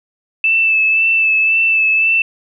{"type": "tone with vibrato", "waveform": "sine", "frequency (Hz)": 2637, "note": "E7", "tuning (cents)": 0, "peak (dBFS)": -10, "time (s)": [0.44, 2.22], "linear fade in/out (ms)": 2, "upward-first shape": "sine", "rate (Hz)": 1.9, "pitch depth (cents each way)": 23, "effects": []}